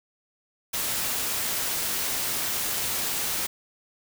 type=noise; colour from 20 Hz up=white; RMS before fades=-28 dBFS; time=0.73-3.47 s; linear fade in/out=10 ms; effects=none